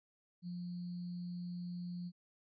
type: tone with sample-and-hold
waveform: sine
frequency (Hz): 176.6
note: F3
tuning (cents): +20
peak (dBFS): -40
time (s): 0.42-2.12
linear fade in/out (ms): 50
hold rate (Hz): 4410
effects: resampled to 16000 Hz